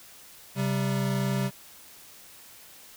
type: tone pair together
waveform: square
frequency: 132.8 / 194.16 Hz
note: C3 / G3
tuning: +26 / -16 cents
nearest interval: perfect fifth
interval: 658 cents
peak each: -28 / -29 dBFS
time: 0.55-1.51 s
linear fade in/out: 50 ms
effects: white hiss -50 dBFS RMS until 2.96 s